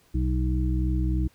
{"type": "harmonic tone", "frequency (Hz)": 63.1, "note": "B1", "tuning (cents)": 38, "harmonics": [1, 2, 3, 5], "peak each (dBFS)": [-23, -30, -33, -31], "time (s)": [0.14, 1.28], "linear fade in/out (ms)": 10, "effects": ["pink hiss -61 dBFS RMS until 1.34 s"]}